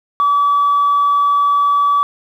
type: tone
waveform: sine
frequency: 1147 Hz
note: D6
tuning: 41 cents flat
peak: -9 dBFS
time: 0.2-2.03 s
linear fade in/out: 0 ms
effects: tanh soft clip ceiling -7 dBFS + 8-bit